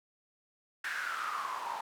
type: noise with band-pass filter sweep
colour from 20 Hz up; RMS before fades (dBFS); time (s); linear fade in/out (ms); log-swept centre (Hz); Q
white; -37; 0.84-1.81; 5; 1700 to 870; 7.5
effects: none